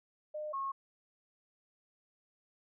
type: tone pair in turn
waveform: sine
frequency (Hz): 607 / 1088.1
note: D#5 / C#6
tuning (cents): -43 / -33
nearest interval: minor seventh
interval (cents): 1010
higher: second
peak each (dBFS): -37 / -34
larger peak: second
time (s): 0.34-0.53 / 0.53-0.72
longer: neither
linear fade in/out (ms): 10
effects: none